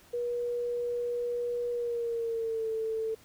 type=tone with pitch glide; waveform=sine; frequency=481.4 to 444 Hz; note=B4 to A4; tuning=-44 to +16 cents; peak=-29 dBFS; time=0.13-3.15 s; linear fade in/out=10 ms; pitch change=-140 cents; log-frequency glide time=1.71-2.69 s; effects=pink hiss -58 dBFS RMS until 3.24 s